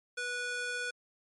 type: tone with high-pass filter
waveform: square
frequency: 490 Hz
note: B4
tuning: 14 cents flat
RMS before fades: -36 dBFS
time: 0.17-0.91 s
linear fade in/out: 10 ms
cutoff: 1100 Hz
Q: 1.9
effects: MP3 48 kbps